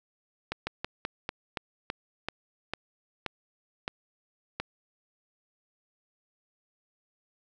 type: slowing click train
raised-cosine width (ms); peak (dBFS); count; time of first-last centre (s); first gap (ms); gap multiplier
0.3; -15; 12; 0.52-4.6; 150; 1.17
effects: none